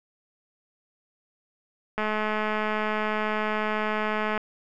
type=click train; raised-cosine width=0.5 ms; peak=-13 dBFS; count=514; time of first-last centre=1.98-4.377 s; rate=214 Hz; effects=none